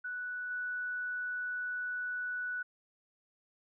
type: tone with level steps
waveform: sine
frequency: 1480 Hz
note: F#6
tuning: in tune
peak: -36 / -34 dBFS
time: 0.04-2.63 s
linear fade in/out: 10 ms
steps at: 0.5 s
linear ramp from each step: 10 ms
effects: none